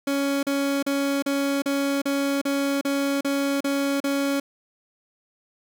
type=tone bursts; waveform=30% pulse; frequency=278.8 Hz; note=C#4; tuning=10 cents sharp; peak=-19 dBFS; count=11; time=0.07-4.4 s; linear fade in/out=5 ms; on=360 ms; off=37 ms; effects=none